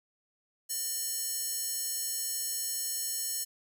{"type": "tone with high-pass filter", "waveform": "square", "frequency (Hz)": 603, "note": "D5", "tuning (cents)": 46, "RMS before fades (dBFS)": -34, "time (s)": [0.69, 3.45], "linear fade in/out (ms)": 20, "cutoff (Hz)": 7600, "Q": 1.4, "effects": []}